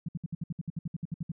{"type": "tone bursts", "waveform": "sine", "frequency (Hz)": 164.81, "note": "E3", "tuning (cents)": 0, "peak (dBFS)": -30, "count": 15, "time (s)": [0.06, 1.318], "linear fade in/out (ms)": 5, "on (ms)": 26, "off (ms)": 62, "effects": []}